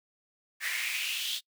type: noise with high-pass filter sweep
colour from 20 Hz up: pink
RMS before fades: -33 dBFS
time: 0.6-1.41 s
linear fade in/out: 50 ms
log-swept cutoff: 1800 to 3600 Hz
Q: 5
effects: noise-tail reverb RT60 0.1 s tail -25 dB re dry